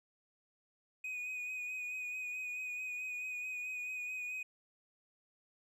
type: tone with vibrato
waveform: triangle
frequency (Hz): 2489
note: D#7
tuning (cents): 0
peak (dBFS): -37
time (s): 1.04-4.43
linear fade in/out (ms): 5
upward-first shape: sine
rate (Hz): 4.6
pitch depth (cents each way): 25
effects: none